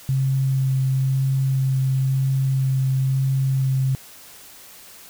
sine tone with vibrato, 133.3 Hz, C3, 33 cents sharp, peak -17 dBFS, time 0.09-3.95 s, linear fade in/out 0 ms, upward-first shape sine, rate 1 Hz, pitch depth 11 cents each way, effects white hiss -44 dBFS RMS until 5.09 s

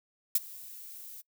violet noise with ADSR envelope, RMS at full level -22 dBFS, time 0.35-1.22 s, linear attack 5 ms, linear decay 30 ms, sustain -24 dB, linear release 16 ms, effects noise-tail reverb RT60 0.1 s tail -23 dB re dry

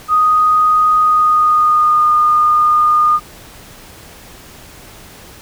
sine tone with pitch glide, 1244.5 to 1220.3 Hz, D#6 to D#6, 0 to -34 cents, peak -8 dBFS, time 0.08-3.2 s, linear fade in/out 50 ms, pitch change -34 cents, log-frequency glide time 0.98-2.1 s, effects pink hiss -38 dBFS RMS until 5.41 s

